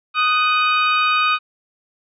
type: tone pair together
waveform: 25% pulse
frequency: 1244.5 / 1496 Hz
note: D#6 / F#6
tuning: 0 / +19 cents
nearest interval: minor third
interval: 319 cents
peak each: -11 / -20 dBFS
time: 0.14-1.39 s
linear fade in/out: 50 ms
effects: resampled to 11025 Hz